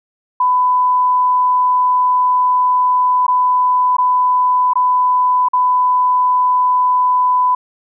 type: tone with dropouts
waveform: sine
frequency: 1000 Hz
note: B5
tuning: 21 cents sharp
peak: -10 dBFS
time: 0.4-7.55 s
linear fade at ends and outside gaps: 5 ms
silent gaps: 3.267-3.28 / 3.968-3.983 / 4.735-4.755 / 5.486-5.533 s
effects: none